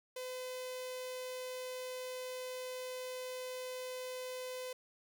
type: tone with notch filter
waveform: sawtooth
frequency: 508 Hz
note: B4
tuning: 49 cents sharp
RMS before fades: -43 dBFS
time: 0.16-4.73 s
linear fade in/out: 5 ms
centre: 1300 Hz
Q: 1.2
effects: none